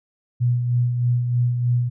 sine tone with tremolo, 121.9 Hz, B2, 22 cents flat, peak -15 dBFS, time 0.4-1.9 s, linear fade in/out 20 ms, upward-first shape sine, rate 3.2 Hz, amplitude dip 45%, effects none

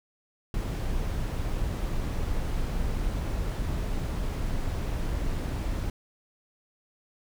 brown noise, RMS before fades -29 dBFS, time 0.54-5.9 s, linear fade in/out 2 ms, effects none

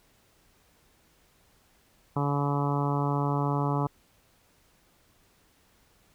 harmonic tone, 142.8 Hz, D3, 48 cents flat, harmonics 1 / 2 / 3 / 4 / 5 / 6 / 7 / 8 / 9, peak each -27 / -32 / -35 / -39 / -37 / -35 / -35 / -37 / -41 dBFS, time 2.16-3.87 s, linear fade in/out 5 ms, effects pink hiss -64 dBFS RMS until 6.14 s

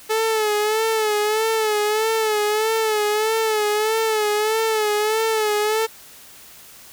sawtooth tone with vibrato, 432.2 Hz, A4, 31 cents flat, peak -14 dBFS, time 0.09-5.87 s, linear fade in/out 20 ms, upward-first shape sine, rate 1.6 Hz, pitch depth 60 cents each way, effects white hiss -44 dBFS RMS until 6.92 s

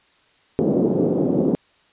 pink band-pass noise, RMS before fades -19 dBFS, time 0.59-1.55 s, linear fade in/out 0 ms, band 180 to 480 Hz, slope 24 dB/octave, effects white hiss -58 dBFS RMS until 1.92 s + resampled to 8000 Hz

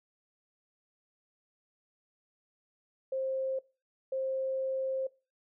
sine tone bursts at uneven times, 529 Hz, C5, 19 cents sharp, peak -30 dBFS, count 2, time 3.12-3.59 / 4.12-5.07 s, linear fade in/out 5 ms, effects noise-tail reverb RT60 0.3 s tail -21 dB re dry

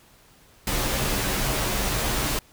pink noise with comb filter, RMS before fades -25 dBFS, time 0.67-2.39 s, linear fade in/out 2 ms, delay 12 ms, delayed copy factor -0.6, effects pink hiss -55 dBFS RMS until 2.52 s

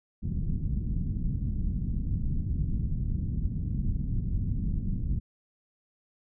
pink low-pass noise, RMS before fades -29 dBFS, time 0.22-5.2 s, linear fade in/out 20 ms, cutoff 200 Hz, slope 24 dB/octave, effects none

